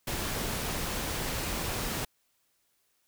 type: noise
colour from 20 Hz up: pink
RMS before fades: -33 dBFS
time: 0.07-2.05 s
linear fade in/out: 5 ms
effects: white hiss -73 dBFS RMS until 3.07 s